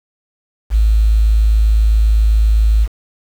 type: tone with quantisation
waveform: sine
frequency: 53.8 Hz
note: A1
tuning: 38 cents flat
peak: -8 dBFS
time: 0.7-2.88 s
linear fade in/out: 50 ms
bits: 6
effects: none